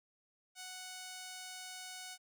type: tone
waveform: 5% pulse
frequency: 740 Hz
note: F#5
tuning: in tune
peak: -34 dBFS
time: 0.55-2.18 s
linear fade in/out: 50 ms
effects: none